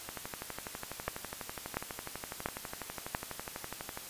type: two click trains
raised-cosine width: 0.5 ms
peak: -16 / -23 dBFS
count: 4 / 48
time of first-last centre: 1.08-3.149 / 0.09-3.974 s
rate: 1.45 / 12.1 Hz
effects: white hiss -46 dBFS RMS until 4.09 s + resampled to 32000 Hz